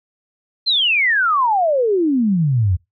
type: exponential sweep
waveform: sine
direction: down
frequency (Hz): 4234 to 84.2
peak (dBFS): -13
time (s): 0.66-2.77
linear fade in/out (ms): 20
effects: noise-tail reverb RT60 0.2 s tail -22 dB re dry